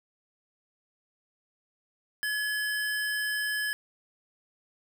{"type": "tone pair together", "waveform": "square", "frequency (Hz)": [1698, 3085], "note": ["G#6", "G7"], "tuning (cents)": [38, -28], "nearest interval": "minor seventh", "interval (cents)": 1034, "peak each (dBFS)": [-29, -40], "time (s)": [2.23, 3.73], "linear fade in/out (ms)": 0, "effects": []}